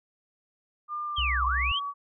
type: tone with pitch glide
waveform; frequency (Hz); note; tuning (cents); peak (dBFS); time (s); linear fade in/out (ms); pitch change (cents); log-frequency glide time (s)
sine; 1200 to 1135.3; D6 to C#6; +37 to +41; -30; 0.88-1.94; 50; -96; 1.04-1.68
type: linear two-way sweep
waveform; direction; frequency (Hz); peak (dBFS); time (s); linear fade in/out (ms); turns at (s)
sine; down then up; 3322 to 985 to 3322; -26; 1.16-1.8; 20; 1.45
type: tone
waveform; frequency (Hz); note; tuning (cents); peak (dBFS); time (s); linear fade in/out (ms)
sine; 64; C2; -38; -28; 1.18-1.72; 5
effects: none